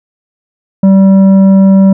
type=tone with tanh clipping; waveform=sine; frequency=193.3 Hz; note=G3; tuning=24 cents flat; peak=-3 dBFS; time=0.83-1.93 s; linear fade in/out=5 ms; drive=8 dB; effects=none

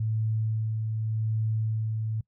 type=tone with tremolo; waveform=sine; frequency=110 Hz; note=A2; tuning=in tune; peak=-24 dBFS; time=0-2.21 s; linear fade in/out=5 ms; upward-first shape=sine; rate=0.86 Hz; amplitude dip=30%; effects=noise-tail reverb RT60 0.1 s tail -23 dB re dry

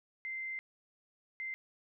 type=tone bursts at uneven times; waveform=sine; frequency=2081 Hz; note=C7; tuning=10 cents flat; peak=-37 dBFS; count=2; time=0.25-0.59 / 1.4-1.54 s; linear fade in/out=0 ms; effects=none

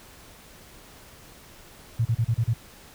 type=tone bursts; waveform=sine; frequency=114.8 Hz; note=A#2; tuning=26 cents flat; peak=-19 dBFS; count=6; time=1.99-2.538 s; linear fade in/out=10 ms; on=63 ms; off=34 ms; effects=pink hiss -49 dBFS RMS until 2.94 s

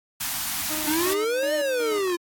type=band-stop noise; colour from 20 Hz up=white; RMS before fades=-28 dBFS; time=0.2-1.14 s; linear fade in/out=10 ms; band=300 to 640 Hz; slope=96 dB/octave
type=tone with tremolo; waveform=sawtooth; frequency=308.1 Hz; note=D#4; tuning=17 cents flat; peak=-28 dBFS; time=0.69-2.03 s; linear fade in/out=20 ms; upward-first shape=square; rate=2.7 Hz; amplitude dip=65%
type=exponential two-way sweep; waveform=square; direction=up then down; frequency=291.3 to 614 to 339.2 Hz; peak=-23 dBFS; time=0.86-2.17 s; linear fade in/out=20 ms; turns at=1.54 s
effects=AAC 64 kbps

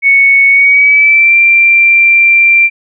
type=tone with pitch glide; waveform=sine; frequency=2217 to 2362 Hz; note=C#7 to D7; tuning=0 to +9 cents; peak=-3 dBFS; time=0.02-2.7 s; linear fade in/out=50 ms; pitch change=+109 cents; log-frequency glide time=0.49-1.36 s; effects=none

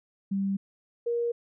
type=tone pair in turn; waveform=sine; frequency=196 / 472.1 Hz; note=G3 / A#4; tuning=0 / +22 cents; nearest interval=octave + minor third; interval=1522 cents; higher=second; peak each=-25 dBFS; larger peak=neither; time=0.31-0.57 / 1.06-1.32 s; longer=neither; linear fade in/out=10 ms; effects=none

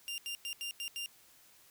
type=tone bursts at uneven times; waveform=sawtooth; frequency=2794 Hz; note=F7; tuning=in tune; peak=-34 dBFS; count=6; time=0.08-0.18 / 0.26-0.35 / 0.45-0.53 / 0.61-0.71 / 0.8-0.88 / 0.96-1.06 s; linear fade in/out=0 ms; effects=white hiss -62 dBFS RMS until 1.7 s

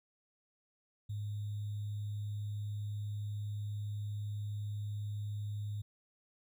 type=tone with sample-and-hold; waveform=sine; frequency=103.83 Hz; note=G#2; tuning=in tune; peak=-36 dBFS; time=1.09-5.82 s; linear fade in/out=10 ms; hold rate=3675 Hz; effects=none

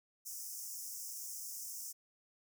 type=high-pass noise; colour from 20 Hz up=pink; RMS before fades=-45 dBFS; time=0.25-1.93 s; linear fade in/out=20 ms; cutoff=5300 Hz; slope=96 dB/octave; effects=none

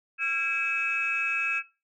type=tone cluster; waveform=sine; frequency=1356 / 1631 / 2304 / 2587 Hz; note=E6 / G#6 / D7 / E7; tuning=+49 / -32 / -34 / -33 cents; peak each=-34 / -32 / -35 / -26 dBFS; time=0.18-1.63 s; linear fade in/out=50 ms; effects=noise-tail reverb RT60 0.3 s tail -20 dB re dry + tanh soft clip ceiling -17 dBFS

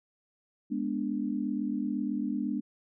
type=chord; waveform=sine; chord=G# diminished; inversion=none; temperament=equal with one note detuned; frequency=207.7 / 245.7 / 293.7 Hz; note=G#3 / B3 / D4; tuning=0 / -9 / 0 cents; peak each=-33 dBFS; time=0.7-2.61 s; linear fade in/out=20 ms; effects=none

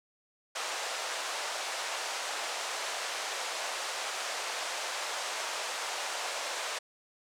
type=band-pass noise; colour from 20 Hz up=pink; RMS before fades=-36 dBFS; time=0.55-6.79 s; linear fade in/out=10 ms; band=560 to 8400 Hz; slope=24 dB/octave; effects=none

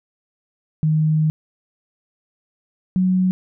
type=tone pair in turn; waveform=sine; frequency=155.56 / 184.99 Hz; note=D#3 / F#3; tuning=0 / 0 cents; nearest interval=minor third; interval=300 cents; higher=second; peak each=-14 dBFS; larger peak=neither; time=0.83-1.3 / 2.96-3.31 s; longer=first; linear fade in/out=0 ms; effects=none

